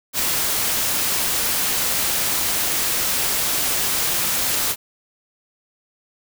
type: noise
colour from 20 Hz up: white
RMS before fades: -21 dBFS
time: 0.13-4.76 s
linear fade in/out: 50 ms
effects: none